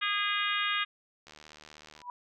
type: harmonic tone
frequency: 409.9 Hz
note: G#4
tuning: 23 cents flat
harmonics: 3 / 4 / 5 / 6 / 7 / 8 / 9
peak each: -33 / -34 / -35 / -36 / -36 / -37 / -38 dBFS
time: 0.01-0.85 s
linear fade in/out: 20 ms
type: click train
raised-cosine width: 0.2 ms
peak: -32 dBFS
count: 58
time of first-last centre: 1.27-2.017 s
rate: 76.3 Hz
type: tone with exponential growth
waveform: sine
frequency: 979 Hz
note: B5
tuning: 15 cents flat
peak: -33 dBFS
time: 1.96-2.1 s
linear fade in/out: 1 ms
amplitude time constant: 30 ms
effects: none